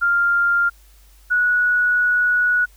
sine tone pair in turn, 1396.9 / 1465.5 Hz, F6 / F#6, 0 / -17 cents, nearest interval minor second, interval 83 cents, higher second, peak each -14 dBFS, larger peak neither, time 0.01-0.7 / 1.3-2.66 s, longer second, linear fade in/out 20 ms, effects added 50 Hz sine -47 dBFS peak until 2.76 s + white hiss -55 dBFS RMS until 2.76 s

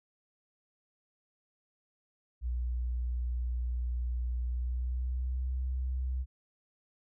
sine tone with pitch glide, 60.7 to 64.01 Hz, B1 to C2, -29 to -37 cents, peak -30 dBFS, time 2.41-6.26 s, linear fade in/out 50 ms, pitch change +92 cents, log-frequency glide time 4.44-5.53 s, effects none

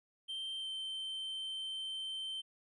triangle tone with pitch glide, 3136 to 3107 Hz, G7 to G7, 0 to -16 cents, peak -37 dBFS, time 0.28-2.42 s, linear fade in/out 20 ms, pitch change -16 cents, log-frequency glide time 0.59-0.67 s, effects resampled to 24000 Hz

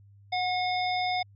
harmonic tone with a mistuned harmonic, 722 Hz, F#5, 43 cents flat, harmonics 1 / 3 / 5 / 7, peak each -27 / -33 / -36 / -37 dBFS, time 0.32-1.23 s, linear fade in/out 10 ms, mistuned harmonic 1, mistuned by +22 cents, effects added 100 Hz sine -52 dBFS peak until 1.35 s

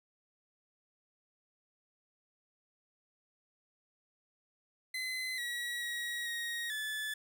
30% pulse tone with pitch steps, 2038 / 1920 / 1904 / 1880 / 1733 Hz, C7 / B6 / A#6 / A#6 / A6, -46 / -49 / +36 / +14 / -27 cents, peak -33 dBFS, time 4.94-7.14 s, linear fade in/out 5 ms, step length 440 ms, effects none

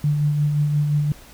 sine tone with tremolo, 147.7 Hz, D3, 10 cents sharp, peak -15 dBFS, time 0.04-1.12 s, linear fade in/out 2 ms, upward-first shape sine, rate 5.7 Hz, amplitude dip 35%, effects added 50 Hz sine -48 dBFS peak until 1.33 s + pink hiss -46 dBFS RMS until 1.33 s

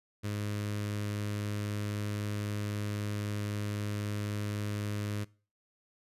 sawtooth tone with notch filter, 103.83 Hz, G#2, in tune, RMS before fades -35 dBFS, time 0.23-5.25 s, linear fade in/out 20 ms, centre 800 Hz, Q 1.6, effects noise-tail reverb RT60 0.4 s tail -23 dB re dry + resampled to 32000 Hz

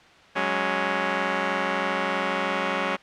5% pulse chord, F# suspended second, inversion none, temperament just, 185 / 208.1 / 277.5 Hz, F#3 / G#3 / C#4, 0 / +4 / +2 cents, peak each -17 dBFS, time 0.35-2.97 s, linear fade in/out 20 ms, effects white hiss -51 dBFS RMS until 3.02 s + low-pass 3000 Hz 12 dB/octave

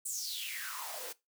white noise with high-pass filter sweep, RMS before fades -40 dBFS, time 0.05-1.13 s, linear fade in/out 10 ms, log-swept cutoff 8600 to 390 Hz, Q 6.4, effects noise-tail reverb RT60 0.2 s tail -19 dB re dry

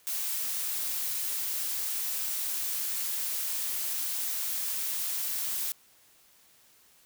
blue noise, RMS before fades -32 dBFS, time 0.07-5.72 s, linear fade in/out 0 ms, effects white hiss -61 dBFS RMS until 7.05 s

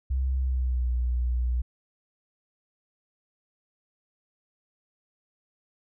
sine tone with pitch glide, 65.41 to 61.03 Hz, C2 to B1, 0 to -20 cents, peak -23 dBFS, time 0.1-1.62 s, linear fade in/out 10 ms, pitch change -120 cents, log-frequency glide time 0.38-0.9 s, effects none

